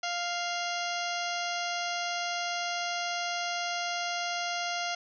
harmonic tone with a mistuned harmonic, 698.5 Hz, F5, in tune, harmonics 1 / 2 / 3 / 4 / 5 / 6 / 7 / 8 / 9, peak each -34 / -37 / -39 / -40 / -41 / -42 / -42 / -43 / -44 dBFS, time 0.03-4.95 s, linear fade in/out 5 ms, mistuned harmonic 5, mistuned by -80 cents, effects none

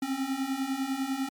square beating tone pair, 261.6 / 271.6 Hz, C4 / C#4, 0 / -35 cents, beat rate 10 Hz, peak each -34 / -31 dBFS, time 0.02-1.29 s, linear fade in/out 5 ms, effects MP3 96 kbps

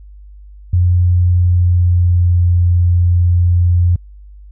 sine tone with pitch glide, 88.9 to 87.78 Hz, F2 to F2, +31 to +9 cents, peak -8 dBFS, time 0.73-3.96 s, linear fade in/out 5 ms, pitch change -22 cents, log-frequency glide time 1.28-2.48 s, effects added 50 Hz sine -34 dBFS peak until 4.51 s

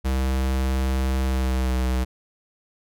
square tone with pitch glide, 65.6 to 63.7 Hz, C2 to C2, +5 to -46 cents, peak -21 dBFS, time 0.04-2.05 s, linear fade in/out 20 ms, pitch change -51 cents, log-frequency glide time 1.22-1.78 s, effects none

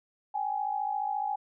sine tone pair together, 784 / 838.4 Hz, G5 / G#5, 0 / +16 cents, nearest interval minor second, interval 116 cents, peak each -33 / -30 dBFS, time 0.34-1.36 s, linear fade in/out 10 ms, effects none

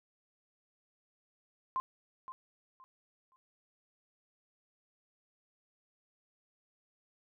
sine tone with echo, 1046.5 Hz, C6, in tune, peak -30 dBFS, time 1.76-1.8 s, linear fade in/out 0 ms, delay 520 ms, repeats 3, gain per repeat -12 dB, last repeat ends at 3.36 s, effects none

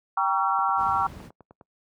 sine chord, G diminished seventh, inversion none, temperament just, 784 / 940.8 / 1128.9 / 1354.7 Hz, G5 / Bb5 / Db6 / Fb6, 0 / +16 / +31 / +47 cents, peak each -26 / -27 / -26 / -26 dBFS, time 0.17-1.07 s, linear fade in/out 5 ms
click train, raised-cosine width 1 ms, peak -33 dBFS, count 11, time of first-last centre 0.59-1.611 s, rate 9.79 Hz
brown noise, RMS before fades -37 dBFS, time 0.76-1.31 s, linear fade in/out 50 ms
effects noise-tail reverb RT60 0.1 s tail -24 dB re dry + high-pass 80 Hz 12 dB/octave

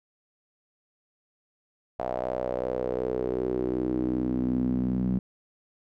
sawtooth tone with band-pass filter sweep, 62.7 Hz, B1, 27 cents sharp, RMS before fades -28 dBFS, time 1.99-5.19 s, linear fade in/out 5 ms, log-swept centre 680 to 200 Hz, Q 4.9, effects none

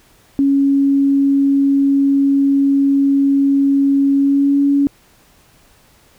sine tone with pitch glide, 277.2 to 281.6 Hz, C#4 to C#4, 0 to +27 cents, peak -10 dBFS, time 0.39-4.87 s, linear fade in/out 0 ms, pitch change +27 cents, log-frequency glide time 4.16-4.61 s, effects pink hiss -51 dBFS RMS until 6.18 s

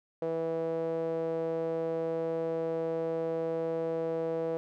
sawtooth tone with band-pass filter, 163.7 Hz, E3, 12 cents flat, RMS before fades -32 dBFS, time 0.22-4.57 s, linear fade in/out 0 ms, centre 520 Hz, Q 4.5, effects none

